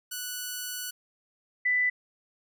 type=tone pair in turn; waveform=5% pulse / sine; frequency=1480 / 1990.5 Hz; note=F#6 / B6; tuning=0 / +13 cents; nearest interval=perfect fourth; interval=513 cents; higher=second; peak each=-22 dBFS; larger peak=neither; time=0.11-0.91 / 1.65-1.9 s; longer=first; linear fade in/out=10 ms; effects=none